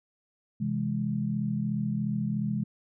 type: chord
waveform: sine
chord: C augmented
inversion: none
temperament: equal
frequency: 130.81 / 164.81 / 207.7 Hz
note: C3 / E3 / G#3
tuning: 0 / 0 / 0 cents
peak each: -32 / -33 / -29 dBFS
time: 0.6-2.64 s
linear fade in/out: 10 ms
effects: none